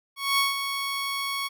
15% pulse tone with ADSR envelope, 1108.7 Hz, C#6, in tune, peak -13 dBFS, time 0.16-1.49 s, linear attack 220 ms, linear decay 160 ms, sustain -8 dB, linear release 26 ms, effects none

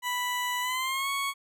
20% pulse tone with pitch glide, 987.8 to 1108.8 Hz, B5 to C#6, 0 to 0 cents, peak -23 dBFS, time 0.02-1.34 s, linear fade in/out 50 ms, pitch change +200 cents, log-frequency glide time 0.61-1.09 s, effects none

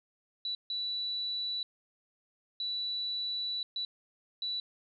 sine tone bursts at uneven times, 3950 Hz, B7, in tune, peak -32 dBFS, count 5, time 0.45-0.55 / 0.7-1.63 / 2.6-3.63 / 3.76-3.85 / 4.42-4.6 s, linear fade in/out 2 ms, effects none

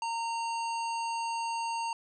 harmonic tone, 920 Hz, A#5, 23 cents flat, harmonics 1 / 3 / 5 / 7 / 9, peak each -31 / -41 / -45 / -48 / -50 dBFS, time 0.02-1.93 s, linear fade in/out 2 ms, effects none

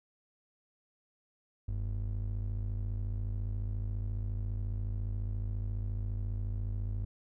triangle ring-modulated tone, 72.5 Hz, D2, 22 cents flat, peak -27 dBFS, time 1.68-7.05 s, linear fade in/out 5 ms, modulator 27.2 Hz, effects none

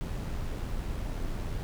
brown noise with amplitude modulation, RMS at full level -32 dBFS, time 0.01-1.63 s, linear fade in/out 0 ms, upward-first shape sine, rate 85.8 Hz, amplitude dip 30%, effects none

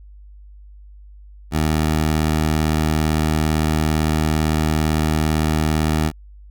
15% pulse tone, 77.78 Hz, D#2, in tune, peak -10 dBFS, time 1.51-6.12 s, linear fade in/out 50 ms, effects added 50 Hz sine -39 dBFS peak until 6.5 s

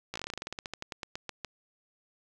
slowing click train, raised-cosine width 0.2 ms, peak -19 dBFS, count 22, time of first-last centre 0.14-1.447 s, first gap 16 ms, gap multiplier 1.12, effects none

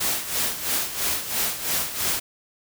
white noise with tremolo, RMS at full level -23 dBFS, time 0-2.2 s, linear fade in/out 10 ms, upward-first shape sine, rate 3 Hz, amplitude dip 70%, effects none

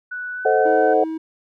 sine tone with pitch glide, 1480 to 1526 Hz, F#6 to G6, 0 to -47 cents, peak -26 dBFS, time 0.11-0.94 s, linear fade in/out 10 ms, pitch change +53 cents, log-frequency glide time 0.34-0.53 s
sine chord, A diminished seventh, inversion none, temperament equal, 440 / 523.3 / 622.3 / 740 Hz, A4 / C5 / Eb5 / Gb5, 0 / 0 / 0 / 0 cents, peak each -18 / -20 / -22 / -18 dBFS, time 0.45-1.04 s, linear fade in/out 5 ms
triangle tone, 320 Hz, D#4, 49 cents sharp, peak -22 dBFS, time 0.65-1.18 s, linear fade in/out 10 ms
effects none

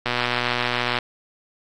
click train, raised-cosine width 0.3 ms, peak -6 dBFS, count 114, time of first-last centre 0.06-0.986 s, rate 122 Hz, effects AAC 48 kbps

